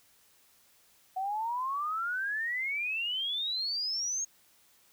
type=exponential sweep; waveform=sine; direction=up; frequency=740 to 6600 Hz; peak=-30 dBFS; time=1.16-4.25 s; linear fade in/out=10 ms; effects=white hiss -64 dBFS RMS until 4.92 s